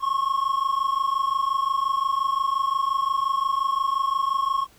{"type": "tone pair together", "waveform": "triangle", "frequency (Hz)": [1074.3, 1100], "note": ["C6", "C#6"], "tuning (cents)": [45, -14], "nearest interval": "unison", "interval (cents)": 41, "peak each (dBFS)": -22, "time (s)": [0, 4.67], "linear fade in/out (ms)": 50, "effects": ["pink hiss -55 dBFS RMS until 4.78 s"]}